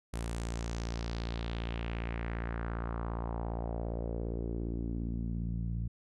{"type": "tone with low-pass filter sweep", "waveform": "sawtooth", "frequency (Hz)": 57.4, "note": "A#1", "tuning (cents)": -26, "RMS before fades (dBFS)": -36, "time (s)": [0.13, 5.88], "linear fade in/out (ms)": 10, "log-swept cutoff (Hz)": [10000, 140], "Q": 2.4, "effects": []}